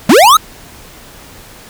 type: linear sweep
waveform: square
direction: up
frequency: 174.61 to 1331 Hz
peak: -3 dBFS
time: 0.09-0.37 s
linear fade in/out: 5 ms
effects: pink hiss -36 dBFS RMS until 1.69 s